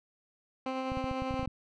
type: tone with tremolo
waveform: 15% pulse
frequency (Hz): 261.6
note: C4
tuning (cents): 0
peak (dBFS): -25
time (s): 0.66-1.46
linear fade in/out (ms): 2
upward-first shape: sine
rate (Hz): 10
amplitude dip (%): 25
type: clicks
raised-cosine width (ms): 5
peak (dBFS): -25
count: 10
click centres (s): 0.919 / 0.972 / 1.042 / 1.113 / 1.221 / 1.309 / 1.341 / 1.395 / 1.43 / 1.476
effects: low-pass 3000 Hz 12 dB/octave